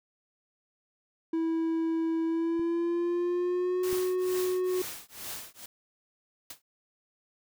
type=tone with pitch glide; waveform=triangle; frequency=326.8 to 366.8 Hz; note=E4 to F#4; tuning=-15 to -15 cents; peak=-24 dBFS; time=1.33-4.82 s; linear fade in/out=5 ms; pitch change=+200 cents; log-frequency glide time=2.25-3.87 s
type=clicks; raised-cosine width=3 ms; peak=-33 / -28 dBFS; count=2; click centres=2.595 / 3.929 s
type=noise with tremolo; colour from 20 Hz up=white; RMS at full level=-37 dBFS; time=3.83-5.66 s; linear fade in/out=5 ms; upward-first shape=triangle; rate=2.2 Hz; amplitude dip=100%
type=noise with exponential decay; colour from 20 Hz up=white; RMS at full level=-37 dBFS; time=6.5-6.62 s; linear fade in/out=5 ms; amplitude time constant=24 ms
effects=none